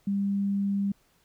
sine tone, 199.1 Hz, G3, 27 cents sharp, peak -24 dBFS, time 0.07-0.92 s, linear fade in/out 5 ms, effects pink hiss -66 dBFS RMS until 1.24 s

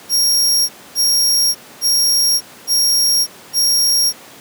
sawtooth tone bursts, 5588 Hz, F8, in tune, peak -9 dBFS, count 5, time 0.09-4.13 s, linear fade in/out 50 ms, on 600 ms, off 260 ms, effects pink hiss -39 dBFS RMS until 4.4 s + high-pass 200 Hz 12 dB/octave

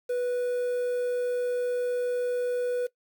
triangle tone with quantisation, 492.1 Hz, B4, 6 cents flat, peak -23 dBFS, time 0.09-2.87 s, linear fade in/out 10 ms, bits 8, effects noise-tail reverb RT60 0.1 s tail -19 dB re dry

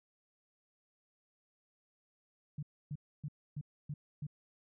sine tone bursts, 147.1 Hz, D3, 3 cents sharp, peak -37 dBFS, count 6, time 2.58-4.268 s, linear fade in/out 5 ms, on 48 ms, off 280 ms, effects none

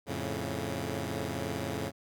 10% pulse chord, F augmented, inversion none, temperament equal, 87.31 / 110 / 138.59 Hz, F2 / A2 / C#3, 0 / 0 / 0 cents, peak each -29 dBFS, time 0.06-1.92 s, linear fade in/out 50 ms, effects none

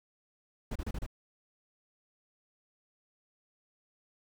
brown noise bursts, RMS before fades -35 dBFS, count 5, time 0.71-1.064 s, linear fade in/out 5 ms, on 46 ms, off 31 ms, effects none

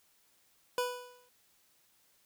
25% pulse tone with exponential decay, 493.9 Hz, B4, in tune, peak -24 dBFS, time 0.78-1.29 s, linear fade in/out 1 ms, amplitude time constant 110 ms, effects white hiss -69 dBFS RMS until 2.25 s

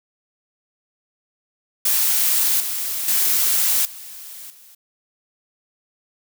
blue noise with level steps, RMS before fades -18 / -25 / -18 / -37 / -47 dBFS, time 1.85-4.75 s, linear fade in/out 5 ms, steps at 2.6 / 3.08 / 3.85 / 4.5 s, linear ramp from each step 2 ms, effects none

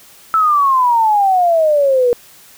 sine exponential sweep, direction down, 1327 to 474.7 Hz, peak -9 dBFS, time 0.34-2.13 s, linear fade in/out 0 ms, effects white hiss -43 dBFS RMS until 2.57 s

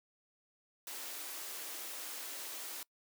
white high-pass noise, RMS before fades -44 dBFS, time 0.87-2.83 s, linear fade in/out 2 ms, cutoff 260 Hz, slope 96 dB/octave, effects noise-tail reverb RT60 0.1 s tail -24 dB re dry

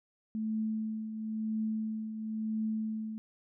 sine tone with tremolo, 218.6 Hz, A3, 11 cents flat, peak -29 dBFS, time 0.35-3.18 s, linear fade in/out 0 ms, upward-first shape triangle, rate 0.98 Hz, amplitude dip 60%, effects none

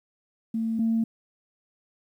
sine tone pair in turn, 225.3 / 226.2 Hz, A3 / A3, +41 / +48 cents, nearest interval unison, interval 7 cents, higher second, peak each -24 / -20 dBFS, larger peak second, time 0.54-0.79 / 0.79-1.04 s, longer neither, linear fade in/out 5 ms, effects tanh soft clip ceiling -16 dBFS + 10-bit

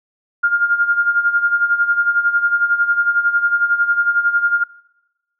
sine tone with tremolo, 1409 Hz, F6, 15 cents sharp, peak -10 dBFS, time 0.43-4.64 s, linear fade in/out 10 ms, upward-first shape sine, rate 11 Hz, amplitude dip 70%, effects noise-tail reverb RT60 1.0 s tail -22 dB re dry

